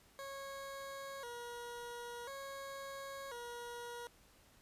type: tone with vibrato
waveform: 20% pulse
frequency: 512 Hz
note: C5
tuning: 38 cents flat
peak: -40 dBFS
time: 0.19-4.07 s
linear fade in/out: 0 ms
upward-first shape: square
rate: 0.48 Hz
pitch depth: 120 cents each way
effects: pink hiss -66 dBFS RMS until 4.61 s + resampled to 32000 Hz